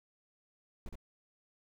brown noise with echo, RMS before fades -41 dBFS, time 0.86-0.89 s, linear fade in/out 2 ms, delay 65 ms, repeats 1, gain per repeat -2 dB, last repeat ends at 0.955 s, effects none

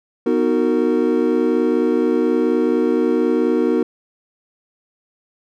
triangle chord, B major seventh, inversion none, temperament equal with one note detuned, 246.9 / 311.1 / 370 / 459.7 Hz, B3 / D#4 / F#4 / A#4, 0 / 0 / 0 / -24 cents, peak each -18 dBFS, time 0.26-3.83 s, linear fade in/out 5 ms, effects none

